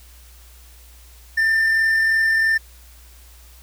triangle tone with amplitude modulation, 1791 Hz, A6, 30 cents sharp, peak -12 dBFS, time 1.37-2.58 s, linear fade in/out 10 ms, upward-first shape sine, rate 43 Hz, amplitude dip 25%, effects added 60 Hz sine -44 dBFS peak until 3.62 s + white hiss -50 dBFS RMS until 3.62 s

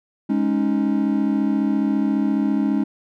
triangle chord, Ab suspended fourth, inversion none, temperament just, 207.7 / 276.9 / 311.5 Hz, Ab3 / Db4 / Eb4, 0 / -2 / +2 cents, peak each -19 / -19 / -22 dBFS, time 0.29-2.84 s, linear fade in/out 10 ms, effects none

